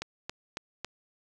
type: click train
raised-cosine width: 0.2 ms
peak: -17 dBFS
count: 4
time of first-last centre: 0.02-0.846 s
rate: 3.63 Hz
effects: none